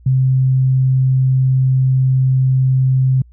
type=tone; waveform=sine; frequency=130.81 Hz; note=C3; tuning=in tune; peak=-10 dBFS; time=0.06-3.22 s; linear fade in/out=5 ms; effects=added 60 Hz sine -41 dBFS peak until 3.32 s